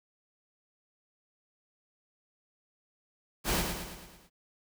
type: noise with echo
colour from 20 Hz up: pink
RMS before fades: -29 dBFS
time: 3.44-3.64 s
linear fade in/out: 50 ms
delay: 110 ms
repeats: 6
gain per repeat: -5 dB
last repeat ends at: 4.3 s
effects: none